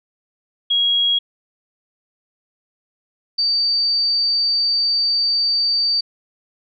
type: tone pair in turn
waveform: sine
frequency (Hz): 3300 / 4618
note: G#7 / D8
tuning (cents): -12 / -30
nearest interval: tritone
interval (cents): 582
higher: second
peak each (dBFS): -14 / -15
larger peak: first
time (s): 0.7-1.19 / 3.38-6.01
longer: second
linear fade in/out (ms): 10
effects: none